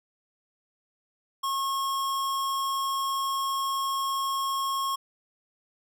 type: tone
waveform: square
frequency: 1087 Hz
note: C#6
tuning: 34 cents flat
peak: -27 dBFS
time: 1.43-4.96 s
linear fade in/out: 10 ms
effects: none